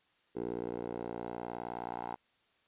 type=tone with band-pass filter sweep; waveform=10% pulse; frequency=59.2 Hz; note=A#1; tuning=27 cents sharp; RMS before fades=-40 dBFS; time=0.35-2.16 s; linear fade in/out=20 ms; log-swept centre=420 to 820 Hz; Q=2.9; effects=white hiss -71 dBFS RMS until 2.67 s + resampled to 8000 Hz